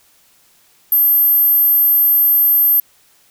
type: tone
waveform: sine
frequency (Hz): 12930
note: G#9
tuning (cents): -48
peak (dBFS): -9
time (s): 0.92-2.8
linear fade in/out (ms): 2
effects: white hiss -53 dBFS RMS until 3.3 s